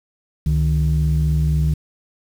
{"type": "tone pair together", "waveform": "sine", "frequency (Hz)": [69.4, 153.43], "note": ["C#2", "D#3"], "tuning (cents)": [3, -24], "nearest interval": "octave + major second", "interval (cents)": 1373, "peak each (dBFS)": -16, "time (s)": [0.46, 1.74], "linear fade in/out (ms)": 5, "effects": ["tanh soft clip ceiling -10 dBFS", "7-bit"]}